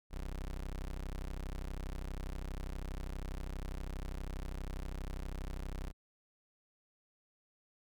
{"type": "tone", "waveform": "30% pulse", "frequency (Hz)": 32.4, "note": "C1", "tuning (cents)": -16, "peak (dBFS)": -36, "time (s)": [0.1, 5.93], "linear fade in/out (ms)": 50, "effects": []}